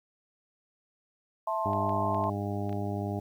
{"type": "chord", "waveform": "sine", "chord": "A minor", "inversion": "second", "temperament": "just", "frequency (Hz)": [660, 880, 1056], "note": ["E5", "A5", "C6"], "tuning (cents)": [2, 0, 16], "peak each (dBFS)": [-32, -32, -32], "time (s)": [1.47, 2.3], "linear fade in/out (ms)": 5}
{"type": "harmonic tone", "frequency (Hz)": 101.4, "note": "G#2", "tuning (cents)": -41, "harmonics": [1, 2, 3, 4, 6, 7, 8], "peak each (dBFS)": [-33, -36, -38, -39, -41, -41, -42], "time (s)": [1.65, 3.2], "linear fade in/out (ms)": 10}
{"type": "clicks", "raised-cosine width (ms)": 0.3, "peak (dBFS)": -33, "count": 6, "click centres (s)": [1.733, 1.894, 2.146, 2.24, 2.694, 2.728]}
{"effects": ["10-bit"]}